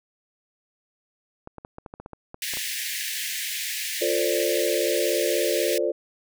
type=clicks; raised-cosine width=1 ms; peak=-24 dBFS; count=12; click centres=1.474 / 1.583 / 1.649 / 1.784 / 1.862 / 1.939 / 2 / 2.061 / 2.133 / 2.344 / 2.537 / 2.571 s
type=high-pass noise; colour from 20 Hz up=pink; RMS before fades=-30 dBFS; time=2.42-5.78 s; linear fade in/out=2 ms; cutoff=1700 Hz; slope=96 dB/octave
type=chord; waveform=sine; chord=D minor seventh; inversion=first; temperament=equal with one note detuned; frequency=349.2 / 446.7 / 523.3 / 587.3 Hz; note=F4 / A4 / C5 / D5; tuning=0 / +26 / 0 / 0 cents; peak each=-27 dBFS; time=4.01-5.92 s; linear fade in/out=10 ms
effects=none